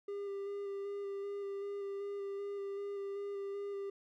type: tone with vibrato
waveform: triangle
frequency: 400 Hz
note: G4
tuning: 35 cents sharp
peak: -36 dBFS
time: 0.08-3.9 s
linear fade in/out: 5 ms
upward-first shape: square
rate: 2.6 Hz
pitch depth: 14 cents each way
effects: none